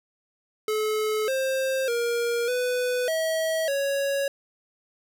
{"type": "tone with pitch steps", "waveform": "square", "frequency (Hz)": [430.6, 529, 471.8, 497.5, 643, 556], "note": ["A4", "C5", "A#4", "B4", "E5", "C#5"], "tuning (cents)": [-37, 19, 21, 13, -43, 5], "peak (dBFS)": -24, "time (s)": [0.68, 4.28], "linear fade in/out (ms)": 2, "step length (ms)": 600, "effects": []}